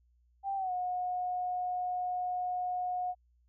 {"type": "tone with pitch glide", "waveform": "sine", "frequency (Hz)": [786, 724.9], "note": ["G5", "F#5"], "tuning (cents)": [4, -36], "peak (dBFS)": -31, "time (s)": [0.43, 3.15], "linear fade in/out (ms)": 50, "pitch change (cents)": -140, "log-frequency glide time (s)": [0.56, 0.72], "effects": ["added 60 Hz sine -65 dBFS peak until 3.48 s"]}